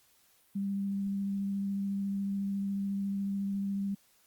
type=tone with vibrato; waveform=sine; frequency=198 Hz; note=G3; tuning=18 cents sharp; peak=-30 dBFS; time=0.55-3.95 s; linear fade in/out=10 ms; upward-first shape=sine; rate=14 Hz; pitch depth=10 cents each way; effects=white hiss -66 dBFS RMS until 4.26 s + Opus 48 kbps